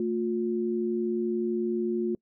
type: tone pair together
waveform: sine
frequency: 224 / 355.6 Hz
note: A3 / F4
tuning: +31 / +31 cents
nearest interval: minor sixth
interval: 800 cents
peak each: -29 / -27 dBFS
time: 0-2.15 s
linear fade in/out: 2 ms
effects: noise-tail reverb RT60 0.1 s tail -26 dB re dry